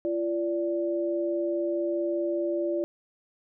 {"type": "tone pair together", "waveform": "sine", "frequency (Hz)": [341.8, 583], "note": ["F4", "D5"], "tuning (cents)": [-37, -13], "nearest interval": "major sixth", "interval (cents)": 924, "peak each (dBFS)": [-27, -29], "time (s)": [0.05, 2.84], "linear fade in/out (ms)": 0, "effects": []}